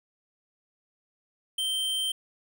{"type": "tone", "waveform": "square", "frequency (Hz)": 3128, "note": "G7", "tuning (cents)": -4, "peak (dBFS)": -27, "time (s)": [1.58, 2.12], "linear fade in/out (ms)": 5, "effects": []}